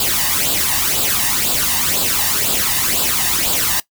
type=noise with flanger; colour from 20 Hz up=white; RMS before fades=-17 dBFS; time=0-3.8 s; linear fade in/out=2 ms; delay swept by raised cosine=0.24 to 1.09 ms; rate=2 Hz; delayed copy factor=+0.65; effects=noise-tail reverb RT60 0.1 s tail -19 dB re dry